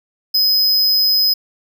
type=tone; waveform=square; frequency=5050 Hz; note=D#8; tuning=25 cents sharp; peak=-12 dBFS; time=0.34-1.34 s; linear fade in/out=10 ms; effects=none